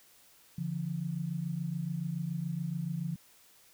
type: tone pair together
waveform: sine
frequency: 144 / 171.04 Hz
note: D3 / F3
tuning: -34 / -36 cents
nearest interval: minor third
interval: 298 cents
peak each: -36 / -34 dBFS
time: 0.58-3.16 s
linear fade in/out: 5 ms
effects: white hiss -61 dBFS RMS until 3.73 s